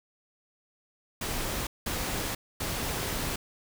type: noise bursts at uneven times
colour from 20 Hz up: pink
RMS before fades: -32 dBFS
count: 3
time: 1.21-1.67 / 1.86-2.35 / 2.6-3.36 s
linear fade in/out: 5 ms
effects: none